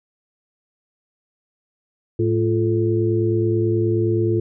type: harmonic tone with a mistuned harmonic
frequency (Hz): 108.8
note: A2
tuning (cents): -19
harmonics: 1 / 2 / 3 / 4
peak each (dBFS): -20 / -30 / -19 / -25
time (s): 2.19-4.4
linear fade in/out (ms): 5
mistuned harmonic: 3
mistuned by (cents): +100
effects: none